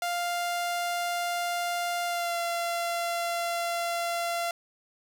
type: tone with pitch glide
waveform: sawtooth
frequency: 698.5 to 685.7 Hz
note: F5 to F5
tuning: 0 to -32 cents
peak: -24 dBFS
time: 0.02-4.51 s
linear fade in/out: 2 ms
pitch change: -32 cents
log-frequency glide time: 2.06-2.38 s
effects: none